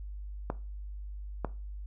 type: clicks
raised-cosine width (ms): 1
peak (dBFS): -17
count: 2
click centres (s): 0.501 / 1.447
effects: noise-tail reverb RT60 0.3 s tail -17 dB re dry + added 50 Hz sine -38 dBFS peak until 1.86 s